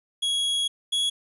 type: tone pair in turn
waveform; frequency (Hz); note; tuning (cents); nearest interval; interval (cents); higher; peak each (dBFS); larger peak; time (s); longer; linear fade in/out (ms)
45% pulse; 3324 / 3347; G#7 / G#7; +1 / +13; unison; 12; second; -22; neither; 0.22-0.68 / 0.92-1.1; first; 10
effects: resampled to 24000 Hz + 10-bit